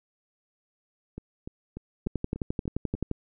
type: two click trains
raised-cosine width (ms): 3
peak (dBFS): -15 / -24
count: 13 / 7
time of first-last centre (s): 2.07-3.113 / 1.18-2.95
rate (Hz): 11.5 / 3.39
effects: none